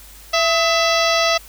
harmonic tone with a mistuned harmonic, 667 Hz, E5, 20 cents sharp, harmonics 1 / 2 / 3 / 4 / 5 / 6 / 7 / 8 / 9, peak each -18 / -21 / -23 / -24 / -25 / -26 / -26 / -27 / -28 dBFS, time 0.33-1.38 s, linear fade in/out 10 ms, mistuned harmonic 2, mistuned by -73 cents, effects added 50 Hz sine -43 dBFS peak until 1.48 s + white hiss -43 dBFS RMS until 1.48 s

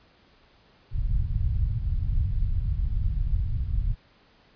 pink low-pass noise, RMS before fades -25 dBFS, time 0.91-3.96 s, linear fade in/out 50 ms, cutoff 110 Hz, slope 24 dB/octave, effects pink hiss -59 dBFS RMS until 4.55 s + resampled to 11025 Hz

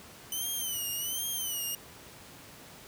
5% pulse tone with vibrato, 3017 Hz, F#7, 33 cents sharp, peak -24 dBFS, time 0.32-1.75 s, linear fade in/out 2 ms, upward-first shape sine, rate 1.3 Hz, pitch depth 110 cents each way, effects pink hiss -50 dBFS RMS until 2.87 s + high-pass 80 Hz 12 dB/octave

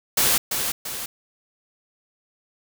white noise with echo, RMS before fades -19 dBFS, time 0.17-0.38 s, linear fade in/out 5 ms, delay 340 ms, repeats 2, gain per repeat -6 dB, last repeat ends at 1.06 s, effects none

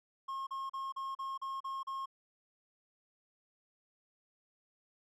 triangle tone bursts, 1077 Hz, C6, 50 cents sharp, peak -35 dBFS, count 8, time 0.28-2.059 s, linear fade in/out 10 ms, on 190 ms, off 37 ms, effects none

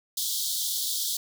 pink high-pass noise, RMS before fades -29 dBFS, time 0.17-1.17 s, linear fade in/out 5 ms, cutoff 3300 Hz, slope 96 dB/octave, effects none

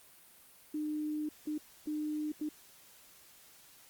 sine tone bursts at uneven times, 303.1 Hz, D#4, 45 cents flat, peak -33 dBFS, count 4, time 0.74-1.29 / 1.47-1.58 / 1.87-2.32 / 2.41-2.49 s, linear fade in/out 5 ms, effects white hiss -59 dBFS RMS until 3.89 s + Opus 32 kbps

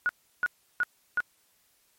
sine tone bursts, 1455 Hz, F#6, 29 cents flat, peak -22 dBFS, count 4, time 0.06-1.204 s, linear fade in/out 0 ms, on 31 ms, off 340 ms, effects white hiss -67 dBFS RMS until 1.98 s + MP3 64 kbps

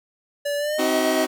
square tone with pitch glide, 577 to 636.5 Hz, D5 to D#5, -31 to +39 cents, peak -23 dBFS, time 0.45-1.25 s, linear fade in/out 10 ms, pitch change +170 cents, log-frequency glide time 0.57-0.9 s
sawtooth chord, C diminished, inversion none, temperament just, 261.6 / 314 / 376.7 Hz, C4 / Eb4 / Gb4, 0 / +16 / +31 cents, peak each -21 dBFS, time 0.78-1.27 s, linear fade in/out 20 ms
effects none

